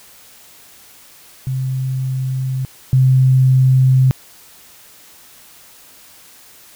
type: tone pair in turn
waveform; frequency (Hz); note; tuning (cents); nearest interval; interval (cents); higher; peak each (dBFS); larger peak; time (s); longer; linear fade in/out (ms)
sine; 131 / 130.38; C3 / C3; +2 / -6; unison; 8; first; -17 / -8; second; 1.47-2.65 / 2.93-4.11; neither; 0
effects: white hiss -44 dBFS RMS until 6.75 s